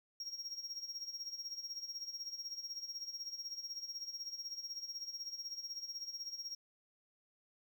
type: tone with tremolo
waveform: triangle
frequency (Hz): 5588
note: F8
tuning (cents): 0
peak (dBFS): -38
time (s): 0.2-6.55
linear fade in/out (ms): 2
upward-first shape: sine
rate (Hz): 16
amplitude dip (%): 75
effects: 12-bit